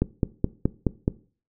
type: click train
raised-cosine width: 3 ms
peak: -7 dBFS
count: 6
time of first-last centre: 0.02-1.079 s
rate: 4.72 Hz
effects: noise-tail reverb RT60 0.4 s tail -19 dB re dry